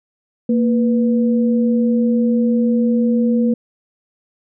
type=tone pair together; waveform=sine; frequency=231.5 / 491 Hz; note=A#3 / B4; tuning=-12 / -10 cents; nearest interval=octave + minor second; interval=1302 cents; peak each=-13 / -21 dBFS; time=0.49-3.54 s; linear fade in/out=5 ms; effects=none